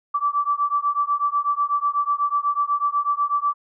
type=beating tone pair; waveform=sine; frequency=1156 / 1164.1 Hz; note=D6 / D6; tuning=-28 / -16 cents; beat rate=8.1 Hz; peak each=-22 dBFS; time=0.14-3.54 s; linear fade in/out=10 ms; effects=none